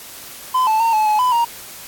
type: tone with pitch steps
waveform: triangle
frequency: 1019 / 875 / 914 / 862 / 851 / 1002 / 937 Hz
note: C6 / A5 / A#5 / A5 / G#5 / B5 / A#5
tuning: -46 / -10 / -34 / -36 / +42 / +25 / +9 cents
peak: -11 dBFS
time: 0.54-1.45 s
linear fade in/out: 10 ms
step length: 130 ms
effects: white hiss -36 dBFS RMS until 1.87 s + AAC 64 kbps